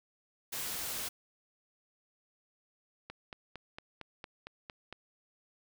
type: noise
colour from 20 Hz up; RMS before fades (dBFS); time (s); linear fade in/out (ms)
white; -38; 0.52-1.09; 10
type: click train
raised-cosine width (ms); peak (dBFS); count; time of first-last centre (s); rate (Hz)
0.3; -27; 9; 3.1-4.926; 4.38
effects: none